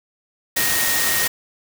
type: tone in noise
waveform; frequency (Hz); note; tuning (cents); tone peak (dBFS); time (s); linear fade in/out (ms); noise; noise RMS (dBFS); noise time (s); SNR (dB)
sine; 1863; A#6; -2; -24; 0.56-1.28; 10; white; -20; 0.56-1.28; -7
effects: none